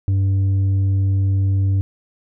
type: tone with tanh clipping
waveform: sine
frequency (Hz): 97.1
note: G2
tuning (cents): -16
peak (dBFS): -15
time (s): 0.08-1.81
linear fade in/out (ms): 0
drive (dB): 4
effects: none